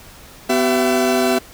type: tone cluster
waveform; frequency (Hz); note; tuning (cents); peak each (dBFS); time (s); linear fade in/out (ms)
40% pulse; 250.8 / 383 / 669; B3 / G4 / E5; +27 / -40 / +25; -18; 0.49-1.39; 10
effects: pink hiss -42 dBFS RMS until 1.53 s